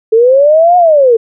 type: linear two-way sweep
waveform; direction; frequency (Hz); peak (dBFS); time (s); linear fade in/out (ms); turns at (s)
sine; up then down; 433.3 to 725 to 439.4; -3; 0.12-1.17; 10; 0.77
effects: none